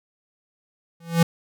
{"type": "tone with exponential growth", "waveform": "square", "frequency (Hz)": 167.5, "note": "E3", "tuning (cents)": 28, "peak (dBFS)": -11, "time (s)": [1, 1.23], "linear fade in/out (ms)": 5, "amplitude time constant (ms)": 49, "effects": []}